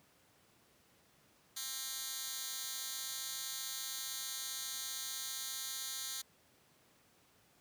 10% pulse tone with high-pass filter, 264.7 Hz, C4, 20 cents sharp, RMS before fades -42 dBFS, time 1.56-6.22 s, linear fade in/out 10 ms, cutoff 4500 Hz, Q 0.87, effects pink hiss -68 dBFS RMS until 7.6 s + high-pass 100 Hz 12 dB/octave

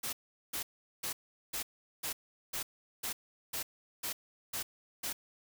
white noise bursts, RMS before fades -37 dBFS, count 11, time 0.03-5.13 s, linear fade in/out 10 ms, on 100 ms, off 400 ms, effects none

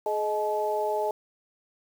sine tone cluster, 423.4 / 624 / 858 Hz, G#4 / D#5 / A5, +33 / +5 / -44 cents, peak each -29 dBFS, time 0.06-1.11 s, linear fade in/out 2 ms, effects 8-bit

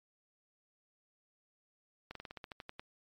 slowing click train, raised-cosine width 0.3 ms, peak -28 dBFS, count 11, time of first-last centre 2.11-2.795 s, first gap 43 ms, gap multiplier 1.1, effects MP3 64 kbps

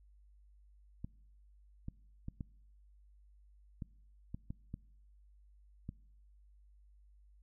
clicks, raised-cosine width 5 ms, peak -29 dBFS, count 9, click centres 1.045 / 1.884 / 2.284 / 2.408 / 3.822 / 4.345 / 4.505 / 4.741 / 5.891 s, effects noise-tail reverb RT60 0.8 s tail -24 dB re dry + added 50 Hz sine -60 dBFS peak until 7.42 s

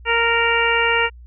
harmonic tone, 464.6 Hz, A#4, 6 cents flat, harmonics 1 / 2 / 3 / 4 / 5 / 6, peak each -22 / -22 / -22 / -22 / -22 / -22 dBFS, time 0.05-1.1 s, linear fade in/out 50 ms, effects added 60 Hz sine -38 dBFS peak until 1.26 s

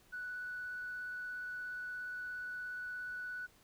sine tone with vibrato, 1481 Hz, F#6, 1 cent sharp, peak -39 dBFS, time 0.12-3.47 s, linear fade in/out 20 ms, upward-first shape triangle, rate 17 Hz, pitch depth 10 cents each way, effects tanh soft clip ceiling -35 dBFS + pink hiss -66 dBFS RMS until 3.63 s

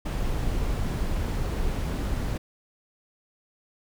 brown noise, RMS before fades -27 dBFS, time 0.05-2.38 s, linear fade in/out 10 ms, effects none

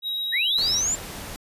triangle tone with pitch glide, 3822 to 3898 Hz, A#7 to B7, +43 to -23 cents, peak -24 dBFS, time 0.02-0.82 s, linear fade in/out 50 ms, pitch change +34 cents, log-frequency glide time 0.3-0.65 s
sine linear sweep, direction up, 1734 to 7400 Hz, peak -21 dBFS, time 0.32-0.96 s, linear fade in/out 20 ms
pink noise, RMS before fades -36 dBFS, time 0.58-1.36 s, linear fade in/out 0 ms
effects resampled to 32000 Hz

